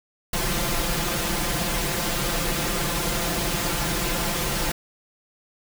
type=noise with comb filter; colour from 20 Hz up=pink; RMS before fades=-25 dBFS; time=0.33-4.72 s; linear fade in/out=5 ms; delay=5.8 ms; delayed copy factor=+0.95; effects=none